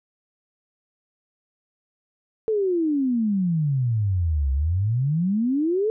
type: exponential two-way sweep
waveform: sine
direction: down then up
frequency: 450 to 65.41 to 450 Hz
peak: -19 dBFS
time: 2.48-5.9 s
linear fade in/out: 0 ms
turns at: 4.52 s
effects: none